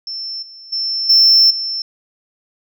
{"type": "tone with level steps", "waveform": "sine", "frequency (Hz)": 5350, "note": "E8", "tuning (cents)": 25, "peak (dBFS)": [-23, -35, -17, -5, -19], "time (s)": [0.07, 1.82], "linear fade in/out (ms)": 2, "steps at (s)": [0.42, 0.72, 1.09, 1.5], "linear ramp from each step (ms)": 10, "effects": ["tanh soft clip ceiling -4 dBFS"]}